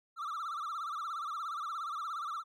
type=tone with vibrato; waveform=triangle; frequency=1255 Hz; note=D#6; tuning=15 cents sharp; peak=-34 dBFS; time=0.16-2.44 s; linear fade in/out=50 ms; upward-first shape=sine; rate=17 Hz; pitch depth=150 cents each way; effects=none